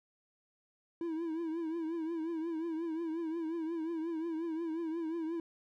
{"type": "tone with vibrato", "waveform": "triangle", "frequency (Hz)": 327.3, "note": "E4", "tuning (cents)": -12, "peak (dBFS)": -32, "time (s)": [1.01, 5.4], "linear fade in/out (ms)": 2, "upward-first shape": "triangle", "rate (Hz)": 5.6, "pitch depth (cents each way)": 92, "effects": []}